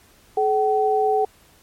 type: tone pair together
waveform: sine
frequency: 427.7 / 762.1 Hz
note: A4 / G5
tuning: -49 / -49 cents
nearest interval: minor seventh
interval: 1000 cents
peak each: -19 dBFS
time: 0.37-1.25 s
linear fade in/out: 5 ms
effects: pink hiss -54 dBFS RMS until 1.62 s + MP3 64 kbps